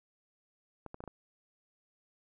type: clicks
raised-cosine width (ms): 1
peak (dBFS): -29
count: 5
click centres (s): 0.863 / 0.944 / 1.005 / 1.039 / 1.077
effects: none